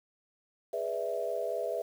sine chord, E dominant seventh, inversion first, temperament equal with one note detuned, 415.3 / 493.9 / 594.8 / 659.3 Hz, G#4 / B4 / D5 / E5, 0 / 0 / +22 / 0 cents, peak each -38 / -36 / -38 / -34 dBFS, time 0.73-1.82 s, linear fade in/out 5 ms, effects 9-bit

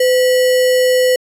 sine tone with sample-and-hold, 507 Hz, B4, 45 cents sharp, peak -9 dBFS, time 0-1.16 s, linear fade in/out 5 ms, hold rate 2450 Hz, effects resampled to 32000 Hz

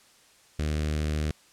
sawtooth tone with notch filter, 76.1 Hz, D#2, 38 cents flat, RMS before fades -28 dBFS, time 0.59-1.31 s, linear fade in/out 0 ms, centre 910 Hz, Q 1.1, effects white hiss -58 dBFS RMS until 1.52 s + low-pass 9000 Hz 12 dB/octave

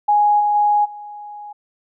sine tone with level steps, 830.6 Hz, G#5, in tune, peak -11 / -14 / -12 / -31 dBFS, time 0.08-1.53 s, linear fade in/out 10 ms, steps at 0.39 / 0.54 / 0.84 s, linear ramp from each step 20 ms, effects none

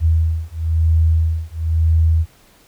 sine beating tone pair, 80.4 / 81.4 Hz, E2 / E2, -43 / -21 cents, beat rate 1 Hz, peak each -16 dBFS, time 0-2.26 s, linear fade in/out 50 ms, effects pink hiss -51 dBFS RMS until 2.67 s

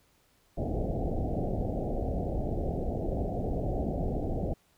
pink low-pass noise, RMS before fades -31 dBFS, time 0.57-4.54 s, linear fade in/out 10 ms, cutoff 770 Hz, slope 96 dB/octave, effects pink hiss -67 dBFS RMS until 4.77 s

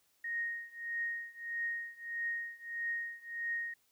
sine tone with tremolo, 1864.7 Hz, A#6, in tune, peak -32 dBFS, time 0.24-3.74 s, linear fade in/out 5 ms, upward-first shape triangle, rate 1.6 Hz, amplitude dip 95%, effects white hiss -73 dBFS RMS until 3.91 s

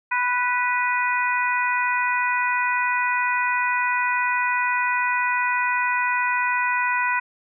harmonic tone with a mistuned harmonic, 494.3 Hz, B4, 1 cent sharp, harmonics 2 / 3 / 4 / 5, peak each -23 / -25 / -26 / -27 dBFS, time 0.11-7.2 s, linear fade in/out 10 ms, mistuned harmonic 4, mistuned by -17 cents, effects none

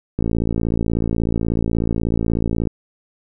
click train, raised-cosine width 3 ms, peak -7 dBFS, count 141, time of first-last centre 0.19-2.672 s, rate 56.4 Hz, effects none

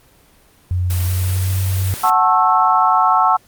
sine tone with pitch glide, 90 to 94.69 Hz, F#2 to F#2, -47 to +41 cents, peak -15 dBFS, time 0.71-1.94 s, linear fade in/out 0 ms, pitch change +88 cents, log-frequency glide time 1.02-1.56 s
white noise, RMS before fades -28 dBFS, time 0.9-2.1 s, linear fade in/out 2 ms
sine chord, F# minor seventh, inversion none, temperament equal with one note detuned, 740 / 880 / 1090.3 / 1318.5 Hz, F#5 / A5 / C#6 / E6, 0 / 0 / -29 / 0 cents, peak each -16 dBFS, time 2.03-3.37 s, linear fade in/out 10 ms
effects pink hiss -51 dBFS RMS until 3.47 s + Opus 24 kbps

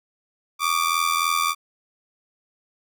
sawtooth ring-modulated tone, 1174.7 Hz, D6, in tune, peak -13 dBFS, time 0.59-1.55 s, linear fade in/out 50 ms, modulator 41.7 Hz, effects none

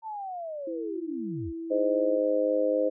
sine linear sweep, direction down, 905 to 53.9 Hz, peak -33 dBFS, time 0.02-1.53 s, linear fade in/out 50 ms
sine tone, 330 Hz, E4, 2 cents sharp, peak -33 dBFS, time 0.67-2.18 s, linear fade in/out 5 ms
harmonic tone, 103.83 Hz, G#2, in tune, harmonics 3 / 4 / 5 / 6, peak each -30 / -34 / -24 / -31 dBFS, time 1.7-2.9 s, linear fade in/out 20 ms
effects none

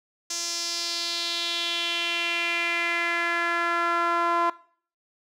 sawtooth tone with band-pass filter sweep, 341.5 Hz, F4, 39 cents flat, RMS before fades -26 dBFS, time 0.3-4.5 s, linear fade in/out 5 ms, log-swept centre 6000 to 1100 Hz, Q 3.4, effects noise-tail reverb RT60 0.5 s tail -20 dB re dry

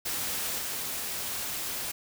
white noise with level steps, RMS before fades -32 / -34 dBFS, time 0.05-1.92 s, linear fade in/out 10 ms, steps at 0.58 s, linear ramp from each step 2 ms, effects none

